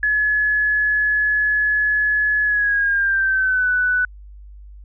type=tone with pitch glide; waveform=sine; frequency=1702 to 1490.3 Hz; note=G#6 to F#6; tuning=+42 to +12 cents; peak=-15 dBFS; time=0.03-4.05 s; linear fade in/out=2 ms; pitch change=-230 cents; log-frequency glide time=2.44-3.69 s; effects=added 50 Hz sine -37 dBFS peak until 4.84 s